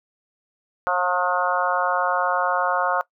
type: harmonic tone with a mistuned harmonic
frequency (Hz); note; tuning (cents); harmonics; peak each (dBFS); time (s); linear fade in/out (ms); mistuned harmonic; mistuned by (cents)
180; F#3; -47; 3 / 4 / 5 / 6 / 7 / 8; -26 / -26 / -26 / -26 / -26 / -26; 0.87-3.01; 0; 4; -20
effects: noise-tail reverb RT60 0.1 s tail -20 dB re dry